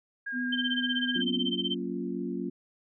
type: tone with vibrato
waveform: sine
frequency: 1621 Hz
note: G#6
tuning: 42 cents flat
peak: -32 dBFS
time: 0.26-1.22 s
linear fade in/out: 10 ms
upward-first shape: sine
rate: 8.3 Hz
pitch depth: 16 cents each way
type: tone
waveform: sine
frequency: 249.7 Hz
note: B3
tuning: 19 cents sharp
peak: -30 dBFS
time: 0.32-1.53 s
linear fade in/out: 50 ms
type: tone with tremolo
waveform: sine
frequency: 3110 Hz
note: G7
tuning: 14 cents flat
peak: -26 dBFS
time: 0.52-1.75 s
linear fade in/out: 10 ms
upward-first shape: sine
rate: 16 Hz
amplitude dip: 100%
type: chord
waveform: sine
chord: Gb major seventh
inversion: none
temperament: equal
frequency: 185 / 233.1 / 277.2 / 349.2 Hz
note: Gb3 / Bb3 / Db4 / F4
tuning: 0 / 0 / 0 / 0 cents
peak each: -36 dBFS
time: 1.15-2.5 s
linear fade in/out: 10 ms
effects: none